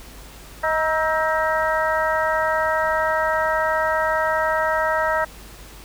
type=harmonic tone with a mistuned harmonic; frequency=315 Hz; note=D#4; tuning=21 cents sharp; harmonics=2 / 3 / 4 / 5 / 6; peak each=-22 / -24 / -25 / -26 / -27 dBFS; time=0.63-5.25 s; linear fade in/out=10 ms; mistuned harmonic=4; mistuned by=+62 cents; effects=added 50 Hz sine -42 dBFS peak until 5.84 s + pink hiss -43 dBFS RMS until 5.84 s